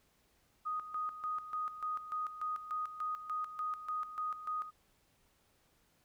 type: tone with tremolo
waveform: sine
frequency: 1244.5 Hz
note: D#6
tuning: in tune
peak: -34 dBFS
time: 0.65-4.71 s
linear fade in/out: 20 ms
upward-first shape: square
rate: 3.4 Hz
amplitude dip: 70%
effects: pink hiss -72 dBFS RMS until 6.04 s